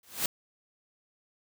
white noise with exponential growth, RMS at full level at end -25 dBFS, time 0.03-0.26 s, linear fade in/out 2 ms, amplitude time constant 50 ms, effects none

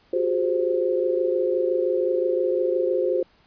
sine tone cluster, 359.5 / 385.3 / 413 / 522 Hz, F#4 / G4 / G#4 / C5, -50 / -30 / -10 / -4 cents, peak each -24 / -29 / -28 / -23 dBFS, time 0.13-3.23 s, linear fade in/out 5 ms, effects pink hiss -59 dBFS RMS until 3.46 s + resampled to 11025 Hz

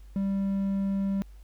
triangle tone, 196 Hz, G3, in tune, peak -23 dBFS, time 0.16-1.22 s, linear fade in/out 0 ms, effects added 50 Hz sine -45 dBFS peak until 1.43 s + pink hiss -65 dBFS RMS until 1.43 s

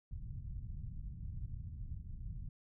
pink low-pass noise, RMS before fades -44 dBFS, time 0.11-2.49 s, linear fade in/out 5 ms, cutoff 140 Hz, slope 24 dB/octave, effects none

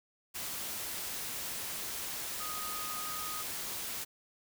sine tone in noise, 1244.5 Hz, D#6, in tune, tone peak -41 dBFS, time 2.39-3.43 s, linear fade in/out 20 ms, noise white, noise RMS -39 dBFS, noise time 0.34-4.05 s, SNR -5 dB, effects none

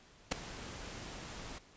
pink noise with ADSR envelope, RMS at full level -28 dBFS, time 0.31-1.59 s, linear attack 11 ms, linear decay 6 ms, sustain -18 dB, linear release 14 ms, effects pink hiss -61 dBFS RMS until 1.76 s + resampled to 16000 Hz

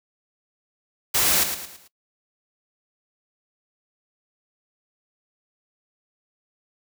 white noise with echo, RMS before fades -20 dBFS, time 1.14-1.44 s, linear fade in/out 10 ms, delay 110 ms, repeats 4, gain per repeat -8 dB, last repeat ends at 1.88 s, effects noise-tail reverb RT60 0.1 s tail -19 dB re dry

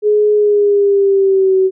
sine tone with pitch glide, 420 to 378.5 Hz, G#4 to F#4, +19 to +39 cents, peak -8 dBFS, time 0.02-1.71 s, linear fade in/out 50 ms, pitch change -180 cents, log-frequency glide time 0.34-1.56 s, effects none

